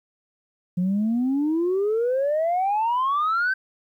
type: exponential sweep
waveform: sine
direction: up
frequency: 174.61 to 1567 Hz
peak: -18 dBFS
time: 0.77-3.54 s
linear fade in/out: 10 ms
effects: tanh soft clip ceiling -17 dBFS + 10-bit